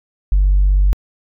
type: tone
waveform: sine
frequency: 48.16 Hz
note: G1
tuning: 30 cents flat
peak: -8 dBFS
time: 0.32-0.93 s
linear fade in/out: 0 ms
effects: tanh soft clip ceiling -6 dBFS